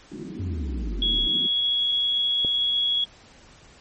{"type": "band-pass noise", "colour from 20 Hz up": "pink", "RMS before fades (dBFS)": -36, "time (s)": [0.11, 1.47], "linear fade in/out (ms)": 10, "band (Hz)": [170, 360], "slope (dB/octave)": 48}
{"type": "exponential sweep", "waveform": "sine", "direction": "down", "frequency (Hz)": [98.5, 32.22], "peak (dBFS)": -26, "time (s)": [0.39, 1.28], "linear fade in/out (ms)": 10}
{"type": "tone", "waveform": "sine", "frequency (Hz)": 3341, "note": "G#7", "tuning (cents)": 10, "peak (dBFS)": -20, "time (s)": [1.02, 3.04], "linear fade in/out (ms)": 2}
{"type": "click", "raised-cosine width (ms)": 2, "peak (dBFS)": -19, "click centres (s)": 2.448}
{"effects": ["pink hiss -51 dBFS RMS until 3.8 s", "MP3 32 kbps"]}